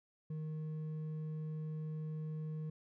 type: tone with hard clipping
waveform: sine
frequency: 155.56 Hz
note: D#3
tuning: in tune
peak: -40 dBFS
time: 0.3-2.7 s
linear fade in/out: 5 ms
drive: 4 dB
effects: none